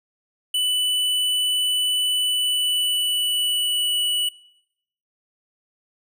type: tone with pitch glide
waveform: square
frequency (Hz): 2983 to 2949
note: F#7 to F#7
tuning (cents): +13 to -6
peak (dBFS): -20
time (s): 0.54-4.29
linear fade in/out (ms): 5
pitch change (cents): -19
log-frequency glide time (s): 2.19-4.03
effects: noise-tail reverb RT60 0.9 s tail -25 dB re dry